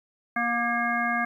harmonic tone with a mistuned harmonic, 237.6 Hz, A#3, 33 cents sharp, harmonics 1 / 3 / 5 / 7 / 9, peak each -31 / -29 / -30 / -28 / -31 dBFS, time 0.36-1.25 s, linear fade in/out 5 ms, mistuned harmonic 7, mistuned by -26 cents, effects 10-bit

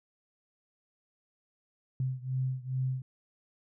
sine beating tone pair, 129.1 / 131.5 Hz, C3 / C3, -23 / +9 cents, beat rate 2.4 Hz, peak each -32 / -34 dBFS, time 2-3.02 s, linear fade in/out 2 ms, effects none

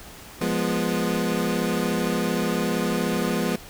25% pulse chord, F diminished, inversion none, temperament equal with one note detuned, 174.61 / 207.7 / 245 Hz, F3 / Ab3 / Cb4, 0 / 0 / -14 cents, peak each -23 dBFS, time 0.41-3.56 s, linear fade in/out 5 ms, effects pink hiss -43 dBFS RMS until 3.69 s

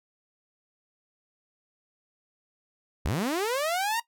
sawtooth linear sweep, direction up, 50 to 948 Hz, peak -22 dBFS, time 3.05-4 s, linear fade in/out 5 ms, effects noise-tail reverb RT60 0.1 s tail -17 dB re dry

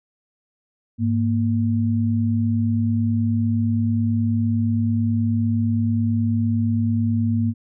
sine tone pair together, 103.5 / 232.5 Hz, G#2 / A#3, -5 / -4 cents, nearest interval octave + major second, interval 1401 cents, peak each -20 dBFS, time 0.98-7.54 s, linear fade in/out 50 ms, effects none

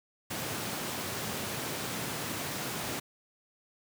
pink high-pass noise, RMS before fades -36 dBFS, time 0.3-3 s, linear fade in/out 10 ms, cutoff 100 Hz, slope 24 dB/octave, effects none

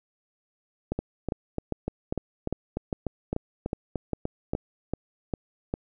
two click trains, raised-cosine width 2 ms, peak -14 / -15 dBFS, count 13 / 13, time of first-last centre 0.92-5.739 / 0.99-4.551 s, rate 2.49 / 3.37 Hz, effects none

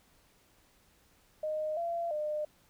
sine tone with pitch steps, 617 / 681 / 604 Hz, D#5 / F5 / D5, -15 / -44 / +48 cents, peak -31 dBFS, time 1.43-2.45 s, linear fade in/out 5 ms, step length 340 ms, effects pink hiss -66 dBFS RMS until 2.69 s

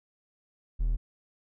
triangle tone, 40.15 Hz, E1, 45 cents flat, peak -22 dBFS, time 0.79-0.97 s, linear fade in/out 20 ms, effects none

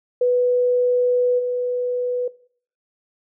sine tone with level steps, 493.9 Hz, B4, in tune, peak -14 / -19 dBFS, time 0.21-2.28 s, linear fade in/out 5 ms, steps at 1.38 s, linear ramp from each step 20 ms, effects noise-tail reverb RT60 0.5 s tail -19 dB re dry

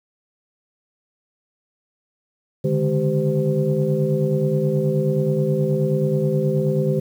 sine tone cluster, 141.7 / 151.1 / 209.7 / 388.4 / 514 Hz, C#3 / D3 / G#3 / G4 / C5, +38 / +50 / +17 / -16 / -31 cents, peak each -26 / -20 / -25 / -23 / -24 dBFS, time 2.64-7 s, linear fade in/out 10 ms, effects tanh soft clip ceiling -6 dBFS + 8-bit

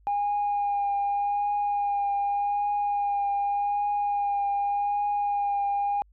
sine tone with vibrato, 813 Hz, G#5, 37 cents flat, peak -22 dBFS, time 0.07-6.02 s, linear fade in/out 0 ms, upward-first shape triangle, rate 0.85 Hz, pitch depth 19 cents each way, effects tanh soft clip ceiling -20 dBFS + added 50 Hz sine -55 dBFS peak until 6.12 s

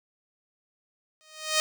5% pulse tone with exponential growth, 622.3 Hz, D#5, in tune, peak -8 dBFS, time 1.21-1.6 s, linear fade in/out 0 ms, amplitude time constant 83 ms, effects none

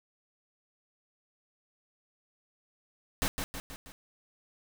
pink noise with echo, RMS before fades -29 dBFS, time 3.22-3.28 s, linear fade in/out 0 ms, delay 160 ms, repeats 4, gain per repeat -5 dB, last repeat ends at 3.92 s, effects none

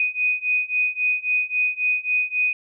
sine beating tone pair, 2489 / 2492.7 Hz, D#7 / D#7, 0 / +3 cents, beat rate 3.7 Hz, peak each -23 / -22 dBFS, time 0-2.53 s, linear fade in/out 2 ms, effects none

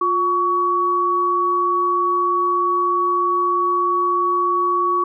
sine tone pair together, 354.6 / 1125.8 Hz, F4 / C#6, +26 / +26 cents, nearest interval octave + minor sixth, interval 2000 cents, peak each -23 / -16 dBFS, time 0.01-5.04 s, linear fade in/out 5 ms, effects none

